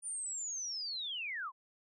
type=linear sweep; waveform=sine; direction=down; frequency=9397 to 960 Hz; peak=-37 dBFS; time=0.02-1.52 s; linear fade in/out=50 ms; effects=none